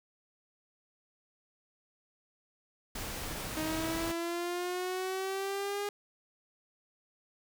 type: noise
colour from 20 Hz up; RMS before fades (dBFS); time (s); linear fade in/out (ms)
pink; -39; 2.95-4.12; 5
type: linear sweep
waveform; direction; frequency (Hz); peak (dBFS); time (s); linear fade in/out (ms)
sawtooth; up; 311.1 to 410; -29; 3.57-5.89; 2
effects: none